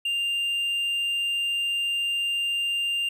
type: tone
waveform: triangle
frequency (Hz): 2794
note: F7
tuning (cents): 0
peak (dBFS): -22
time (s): 0.05-3.09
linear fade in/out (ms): 5
effects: none